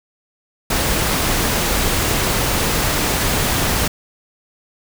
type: noise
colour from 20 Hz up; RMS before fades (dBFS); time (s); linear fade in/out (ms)
pink; -18; 0.7-3.88; 5
effects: none